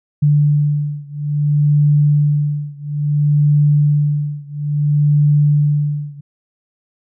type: beating tone pair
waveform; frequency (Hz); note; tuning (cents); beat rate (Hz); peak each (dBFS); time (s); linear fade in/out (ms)
sine; 146.83 / 147.42; D3 / D3; 0 / +7; 0.59; -14 / -15; 0.22-6.21; 10
effects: none